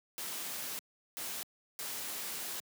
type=noise bursts at uneven times; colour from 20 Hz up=white; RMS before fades=-40 dBFS; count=3; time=0.18-0.79 / 1.17-1.43 / 1.79-2.6 s; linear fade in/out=0 ms; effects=high-pass 150 Hz 12 dB/octave